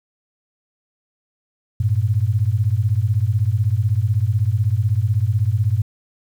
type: beating tone pair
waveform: sine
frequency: 98 / 114 Hz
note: G2 / A#2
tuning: 0 / -38 cents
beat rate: 16 Hz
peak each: -18 dBFS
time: 1.8-5.82 s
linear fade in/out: 5 ms
effects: 8-bit